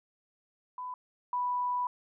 sine tone pair in turn, 1000 / 986.8 Hz, B5 / B5, +21 / -2 cents, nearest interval unison, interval 23 cents, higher first, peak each -36 / -28 dBFS, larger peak second, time 0.78-0.94 / 1.33-1.87 s, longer second, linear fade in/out 2 ms, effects none

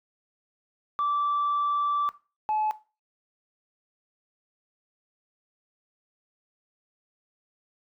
sine tone pair in turn, 1164 / 858.1 Hz, D6 / A5, -16 / -44 cents, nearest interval perfect fourth, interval 528 cents, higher first, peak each -22 dBFS, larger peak neither, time 0.99-2.09 / 2.49-2.71 s, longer first, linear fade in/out 0 ms, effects noise-tail reverb RT60 0.3 s tail -17 dB re dry + tanh soft clip ceiling -20 dBFS

